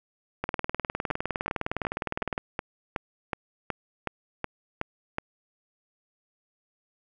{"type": "two click trains", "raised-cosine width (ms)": 0.5, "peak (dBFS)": [-13, -13], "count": [39, 12], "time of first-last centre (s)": [[0.44, 2.379], [1.11, 5.184]], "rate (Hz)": [19.6, 2.7], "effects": []}